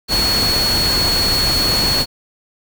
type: tone in noise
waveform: sine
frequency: 4360 Hz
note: C#8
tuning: 29 cents flat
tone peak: -15 dBFS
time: 0.08-2.06 s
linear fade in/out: 50 ms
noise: pink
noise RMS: -20 dBFS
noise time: 0.08-2.06 s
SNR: +2 dB
effects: none